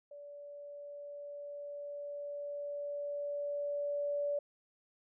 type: tone with level ramp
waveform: sine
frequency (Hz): 577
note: D5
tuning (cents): -31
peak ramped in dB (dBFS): -47 to -31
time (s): 0.11-4.39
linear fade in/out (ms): 5
effects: none